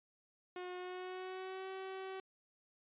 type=tone with pitch glide; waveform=sawtooth; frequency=361.7 to 381 Hz; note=F#4 to G4; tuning=-39 to -49 cents; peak=-39 dBFS; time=0.56-2.2 s; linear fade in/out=2 ms; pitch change=+90 cents; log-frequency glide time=0.76-1.69 s; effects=resampled to 8000 Hz